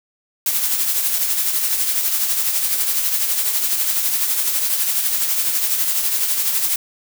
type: noise with tremolo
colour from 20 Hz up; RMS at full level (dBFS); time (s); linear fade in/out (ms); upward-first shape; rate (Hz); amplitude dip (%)
blue; -17; 0.46-6.76; 2; triangle; 12; 50
effects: none